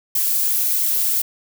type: noise with flanger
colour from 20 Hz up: violet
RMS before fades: -19 dBFS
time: 0.15-1.22 s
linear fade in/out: 5 ms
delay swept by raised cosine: 0.9 to 4.8 ms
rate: 2.9 Hz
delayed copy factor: +0.65
effects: none